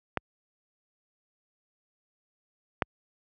clicks, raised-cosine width 0.5 ms, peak -11 / -8 dBFS, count 2, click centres 0.173 / 2.822 s, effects high-pass 60 Hz 12 dB/octave

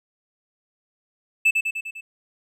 triangle tone with echo, 2631 Hz, E7, 4 cents flat, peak -12 dBFS, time 1.45-1.51 s, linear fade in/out 10 ms, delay 100 ms, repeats 5, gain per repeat -4 dB, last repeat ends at 2.01 s, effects none

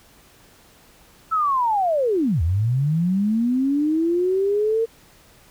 sine linear two-way sweep, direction down then up, 1332 to 76.7 to 459.5 Hz, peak -17 dBFS, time 1.31-4.86 s, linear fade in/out 20 ms, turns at 2.42 s, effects pink hiss -52 dBFS RMS until 5.5 s

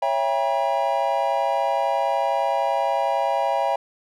triangle chord, C# diminished seventh, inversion none, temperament just, 554.4 / 665.2 / 798.3 / 957.9 Hz, C#5 / E5 / G5 / Bb5, 0 / +16 / +31 / +47 cents, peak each -24 / -23 / -22 / -24 dBFS, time 0.02-3.76 s, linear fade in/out 5 ms, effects none

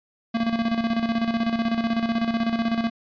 square tone with tremolo, 229.3 Hz, A#3, 28 cents flat, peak -20 dBFS, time 0.34-2.9 s, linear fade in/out 10 ms, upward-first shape square, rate 16 Hz, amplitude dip 60%, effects resampled to 11025 Hz

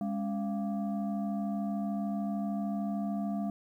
sine tone with frequency modulation, 204.8 Hz, G#3, 24 cents flat, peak -30 dBFS, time 0.01-3.5 s, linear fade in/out 2 ms, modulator 483 Hz, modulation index 0.77, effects 11-bit

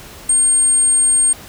sine tone, 8550 Hz, C9, 36 cents sharp, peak -10 dBFS, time 0.29-1.33 s, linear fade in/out 5 ms, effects pink hiss -37 dBFS RMS until 1.48 s

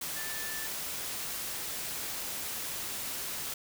sine tone in noise, 1760 Hz, A6, in tune, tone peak -41 dBFS, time 0.16-0.67 s, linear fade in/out 5 ms, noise white, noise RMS -37 dBFS, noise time 0.01-3.54 s, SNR -7 dB, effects none

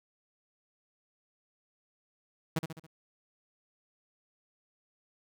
sawtooth tone with echo, 160.6 Hz, E3, 45 cents flat, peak -23 dBFS, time 2.56-2.59 s, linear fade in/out 5 ms, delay 69 ms, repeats 4, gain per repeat -6 dB, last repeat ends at 2.866 s, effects none

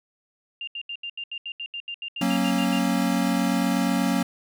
sine tone bursts, 2794 Hz, F7, in tune, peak -30 dBFS, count 16, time 0.61-2.789 s, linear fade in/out 2 ms, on 64 ms, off 77 ms
square chord, F# major, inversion none, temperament equal with one note detuned, 185 / 233.1 / 273.5 Hz, F#3 / A#3 / C#4, 0 / 0 / -23 cents, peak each -26 dBFS, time 2.21-4.23 s, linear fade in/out 5 ms
effects none

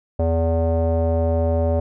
square tone with low-pass filter, 82.41 Hz, E2, in tune, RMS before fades -19 dBFS, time 0.19-1.8 s, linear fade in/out 5 ms, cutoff 620 Hz, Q 5.8, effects none

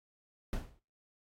brown noise with exponential decay, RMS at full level -31 dBFS, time 0.53-0.79 s, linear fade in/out 1 ms, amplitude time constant 55 ms, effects noise-tail reverb RT60 0.3 s tail -18 dB re dry + AAC 48 kbps

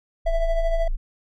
sine tone, 27.5 Hz, A0, in tune, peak -20 dBFS, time 0.25-0.97 s, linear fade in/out 20 ms
triangle tone with tremolo, 663 Hz, E5, 10 cents sharp, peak -18 dBFS, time 0.26-0.88 s, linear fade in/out 5 ms, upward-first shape triangle, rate 13 Hz, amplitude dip 60%
effects none

